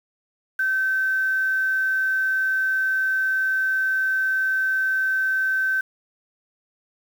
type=tone with quantisation; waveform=sine; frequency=1541 Hz; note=G6; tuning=30 cents flat; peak=-19 dBFS; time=0.59-5.81 s; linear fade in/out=5 ms; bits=7; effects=none